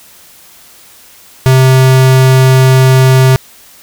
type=tone; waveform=square; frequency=130.81 Hz; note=C3; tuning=in tune; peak=-4 dBFS; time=1.46-3.36 s; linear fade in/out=0 ms; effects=white hiss -39 dBFS RMS until 3.82 s